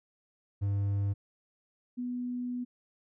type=tone pair in turn; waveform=triangle / sine; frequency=100 / 246.5 Hz; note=G2 / B3; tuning=+35 / -3 cents; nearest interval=octave + major third; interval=1562 cents; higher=second; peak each=-25 / -32 dBFS; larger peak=first; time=0.61-1.14 / 1.97-2.65 s; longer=second; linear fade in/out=20 ms; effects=none

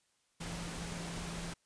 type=tone in noise; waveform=sine; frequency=170 Hz; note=F3; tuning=46 cents flat; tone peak=-43 dBFS; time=0.4-1.54 s; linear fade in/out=10 ms; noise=pink; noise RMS=-43 dBFS; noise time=0.4-1.54 s; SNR=-3 dB; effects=white hiss -75 dBFS RMS until 1.65 s + resampled to 22050 Hz

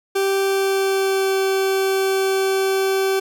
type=tone with pitch glide; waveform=40% pulse; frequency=390 to 385.7 Hz; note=G4 to G4; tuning=-9 to -28 cents; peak=-16 dBFS; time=0.15-3.2 s; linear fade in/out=10 ms; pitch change=-19 cents; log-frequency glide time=0.41-1.36 s; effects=none

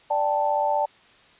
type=chord; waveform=sine; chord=D suspended fourth; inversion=none; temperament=equal; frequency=587.3 / 784 / 880 Hz; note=D5 / G5 / A5; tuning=0 / 0 / 0 cents; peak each=-25 / -26 / -23 dBFS; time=0.1-0.86 s; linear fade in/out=10 ms; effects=white hiss -54 dBFS RMS until 1.39 s + resampled to 8000 Hz

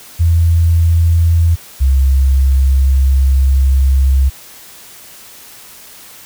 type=tone pair in turn; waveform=sine; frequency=83.5 / 67.03 Hz; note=E2 / C2; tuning=+23 / +42 cents; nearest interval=major third; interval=381 cents; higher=first; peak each=-7 dBFS; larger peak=neither; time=0.19-1.56 / 1.8-4.3 s; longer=second; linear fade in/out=20 ms; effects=white hiss -37 dBFS RMS until 6.25 s

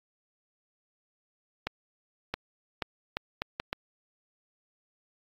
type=accelerating click train; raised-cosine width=0.3 ms; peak=-14 dBFS; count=7; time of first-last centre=1.67-3.729 s; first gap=670 ms; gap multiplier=0.72; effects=AAC 32 kbps

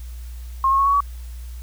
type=tone with pitch steps; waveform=sine; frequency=1071 / 1086.6 / 1102.4 / 1118.4 / 1134.7 Hz; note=C6 / C#6 / C#6 / C#6 / C#6; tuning=+40 / -35 / -10 / +15 / +40 cents; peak=-14 dBFS; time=0.64-1.005 s; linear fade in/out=2 ms; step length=73 ms; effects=added 60 Hz sine -31 dBFS peak until 1.62 s + white hiss -50 dBFS RMS until 1.62 s

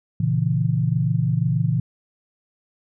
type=chord; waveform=sine; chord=A# diminished; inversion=none; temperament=equal; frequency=116.54 / 138.59 / 164.81 Hz; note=A#2 / C#3 / E3; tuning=0 / 0 / 0 cents; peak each=-22 dBFS; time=0.2-1.8 s; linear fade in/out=5 ms; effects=none

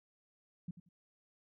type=tone with echo; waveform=sine; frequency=174.2 Hz; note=F3; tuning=4 cents flat; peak=-38 dBFS; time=0.68-0.71 s; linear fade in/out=5 ms; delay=90 ms; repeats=2; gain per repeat=-13 dB; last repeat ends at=0.89 s; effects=none

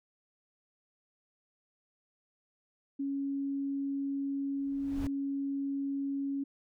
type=tone; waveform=sine; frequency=277.2 Hz; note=C#4; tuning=in tune; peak=-31 dBFS; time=2.99-6.44 s; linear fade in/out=10 ms
type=noise with exponential growth; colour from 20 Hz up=brown; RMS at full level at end=-34 dBFS; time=4.56-5.07 s; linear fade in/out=2 ms; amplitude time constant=110 ms
effects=none

